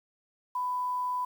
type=tone with quantisation; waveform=sine; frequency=996 Hz; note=B5; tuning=14 cents sharp; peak=-28 dBFS; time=0.55-1.25 s; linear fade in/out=5 ms; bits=9; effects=none